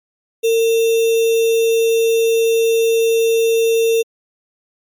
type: tone with sample-and-hold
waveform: sine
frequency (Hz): 455.4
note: A#4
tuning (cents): -40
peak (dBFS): -11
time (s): 0.43-4.03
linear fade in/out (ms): 20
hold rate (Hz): 3150
effects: MP3 64 kbps